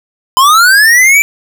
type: linear sweep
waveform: square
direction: up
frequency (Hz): 1005 to 2349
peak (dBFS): -4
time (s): 0.37-1.22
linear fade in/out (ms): 0
effects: none